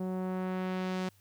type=tone with low-pass filter sweep; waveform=sawtooth; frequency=185.3 Hz; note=F#3; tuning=3 cents sharp; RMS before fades=-34 dBFS; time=0-1.09 s; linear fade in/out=5 ms; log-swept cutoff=630 to 6500 Hz; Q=0.73; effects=added 98 Hz sine -63 dBFS peak until 1.2 s + white hiss -67 dBFS RMS until 1.2 s